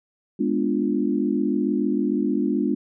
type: chord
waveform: sine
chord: G# diminished seventh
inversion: none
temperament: equal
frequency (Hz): 207.7 / 246.9 / 293.7 / 349.2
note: G#3 / B3 / D4 / F4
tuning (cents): 0 / 0 / 0 / 0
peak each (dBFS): -25 / -25 / -24 / -27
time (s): 0.39-2.75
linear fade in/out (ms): 10
effects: none